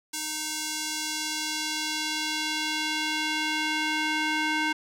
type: tone with band-pass filter sweep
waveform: square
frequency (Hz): 308.8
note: D#4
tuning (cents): -13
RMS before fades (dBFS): -29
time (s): 0.13-4.73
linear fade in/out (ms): 10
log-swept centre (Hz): 7700 to 2000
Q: 1
effects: none